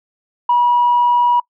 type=tone; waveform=sine; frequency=967 Hz; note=B5; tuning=37 cents flat; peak=-9 dBFS; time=0.49-1.4 s; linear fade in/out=5 ms; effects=noise-tail reverb RT60 0.1 s tail -25 dB re dry + tanh soft clip ceiling -6 dBFS